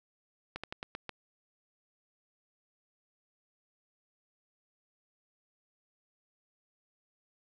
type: slowing click train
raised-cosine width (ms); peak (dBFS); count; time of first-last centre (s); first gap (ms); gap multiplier
0.3; -22; 6; 0.56-1.093; 76; 1.17
effects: none